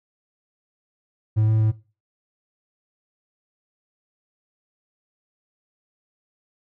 triangle tone with pitch steps, 108.4 / 109.7 / 109 Hz, A2 / A2 / A2, -25 / -5 / -16 cents, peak -14 dBFS, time 1.36-1.72 s, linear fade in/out 20 ms, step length 120 ms, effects noise-tail reverb RT60 0.3 s tail -17 dB re dry

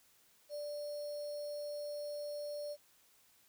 sine tone with sample-and-hold, 587 Hz, D5, 1 cent flat, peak -39 dBFS, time 0.49-2.77 s, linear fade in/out 50 ms, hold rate 4900 Hz, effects white hiss -68 dBFS RMS until 3.48 s

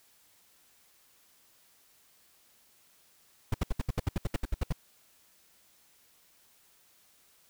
brown noise bursts, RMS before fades -27 dBFS, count 14, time 3.52-4.726 s, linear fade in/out 5 ms, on 23 ms, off 68 ms, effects white hiss -64 dBFS RMS until 7.49 s

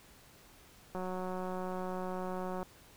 click train, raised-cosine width 1 ms, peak -26 dBFS, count 310, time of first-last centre 0.95-2.629 s, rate 184 Hz, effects pink hiss -59 dBFS RMS until 2.96 s

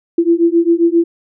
sine beating tone pair, 334 / 341.5 Hz, E4 / F4, +23 / -39 cents, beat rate 7.5 Hz, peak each -12 dBFS, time 0.18-1.04 s, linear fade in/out 5 ms, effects none

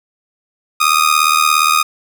sawtooth tone with amplitude modulation, 1239 Hz, D#6, 8 cents flat, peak -3 dBFS, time 0.8-1.83 s, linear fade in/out 10 ms, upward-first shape sine, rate 77.2 Hz, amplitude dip 80%, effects none

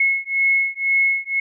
sine beating tone pair, 2179 / 2181 Hz, C#7 / C#7, -30 / -29 cents, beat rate 2 Hz, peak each -19 dBFS, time 0-1.4 s, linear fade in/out 5 ms, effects none

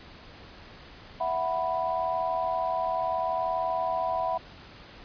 sine chord, E suspended second, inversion none, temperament equal, 659.3 / 740 / 987.8 Hz, E5 / F#5 / B5, 0 / 0 / 0 cents, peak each -30 dBFS, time 1.2-4.38 s, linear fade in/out 10 ms, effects pink hiss -48 dBFS RMS until 5.04 s + resampled to 11025 Hz

